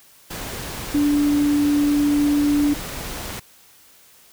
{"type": "tone in noise", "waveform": "sine", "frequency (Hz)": 291, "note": "D4", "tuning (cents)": -16, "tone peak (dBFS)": -15, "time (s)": [0.94, 2.74], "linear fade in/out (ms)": 10, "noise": "pink", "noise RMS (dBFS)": -31, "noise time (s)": [0.3, 3.4], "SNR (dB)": 13, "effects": ["white hiss -51 dBFS RMS until 4.32 s"]}